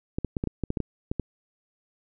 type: clicks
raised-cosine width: 3 ms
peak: -14 dBFS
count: 11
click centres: 0.185 / 0.247 / 0.368 / 0.439 / 0.473 / 0.637 / 0.704 / 0.772 / 0.803 / 1.115 / 1.197 s
effects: none